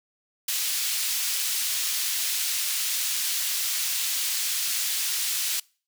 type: high-pass noise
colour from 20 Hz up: pink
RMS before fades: -27 dBFS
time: 0.48-5.6 s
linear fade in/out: 5 ms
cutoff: 3500 Hz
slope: 12 dB/octave
effects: noise-tail reverb RT60 0.4 s tail -25 dB re dry